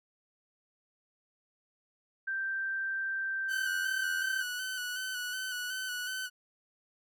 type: tone with pitch glide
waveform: sine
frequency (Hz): 1568 to 1556.3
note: G6 to G6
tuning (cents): 0 to -13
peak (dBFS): -31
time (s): 2.27-4.43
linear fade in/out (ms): 10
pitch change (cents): -13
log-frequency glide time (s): 3.1-4.2
type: tone with vibrato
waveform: sawtooth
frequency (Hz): 1497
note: F#6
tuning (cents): +20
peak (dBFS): -31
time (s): 3.48-6.3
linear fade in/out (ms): 50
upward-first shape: square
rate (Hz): 2.7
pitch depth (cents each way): 29
effects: none